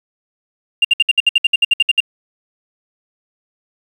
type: tone bursts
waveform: sine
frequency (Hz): 2794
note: F7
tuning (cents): 0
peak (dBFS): -6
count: 14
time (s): 0.82-2.004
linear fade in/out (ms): 5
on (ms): 27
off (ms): 62
effects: tanh soft clip ceiling -5 dBFS + 7-bit